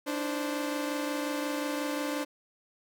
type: tone cluster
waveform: sawtooth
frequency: 292.7 / 318.3 / 522 Hz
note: D4 / D#4 / C5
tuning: -6 / +39 / -4 cents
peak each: -28 / -37 / -32 dBFS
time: 0.06-2.25 s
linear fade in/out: 20 ms
effects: none